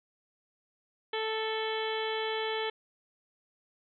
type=harmonic tone with a mistuned harmonic; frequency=440 Hz; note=A4; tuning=in tune; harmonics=1 / 2 / 3 / 4 / 5 / 6 / 7 / 8 / 9; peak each=-33 / -37 / -43 / -40 / -41 / -47 / -41 / -42 / -47 dBFS; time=1.13-2.7 s; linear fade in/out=5 ms; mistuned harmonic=8; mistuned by=-56 cents; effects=none